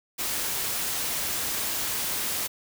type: noise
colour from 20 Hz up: white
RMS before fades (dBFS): -29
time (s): 0.18-2.48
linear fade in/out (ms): 20
effects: none